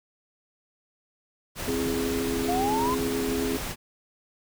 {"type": "noise", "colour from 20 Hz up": "pink", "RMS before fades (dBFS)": -33, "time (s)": [1.55, 3.76], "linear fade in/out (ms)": 50}
{"type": "chord", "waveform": "sine", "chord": "C augmented", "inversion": "none", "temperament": "equal with one note detuned", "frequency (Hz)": [261.6, 334.4, 415.3], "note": ["C4", "E4", "G#4"], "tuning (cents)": [0, 25, 0], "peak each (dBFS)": [-29, -34, -29], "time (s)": [1.68, 3.57], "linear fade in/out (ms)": 0}
{"type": "exponential sweep", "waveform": "sine", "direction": "up", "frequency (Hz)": [690, 1046.5], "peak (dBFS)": -25, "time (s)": [2.48, 2.95], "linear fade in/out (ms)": 10}
{"effects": []}